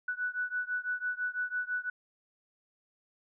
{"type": "beating tone pair", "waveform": "sine", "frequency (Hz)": [1480, 1486], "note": ["F#6", "F#6"], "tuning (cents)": [0, 7], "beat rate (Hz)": 6, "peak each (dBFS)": [-34, -35], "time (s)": [0.08, 1.9], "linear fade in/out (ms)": 5, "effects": []}